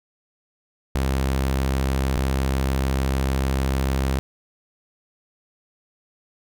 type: tone pair in turn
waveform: sawtooth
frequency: 66.7 / 66.7 Hz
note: C2 / C2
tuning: +34 / +34 cents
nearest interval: unison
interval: 0 cents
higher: neither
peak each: -16 dBFS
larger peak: neither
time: 0.95-2.17 / 2.17-4.19 s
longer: second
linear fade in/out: 0 ms
effects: none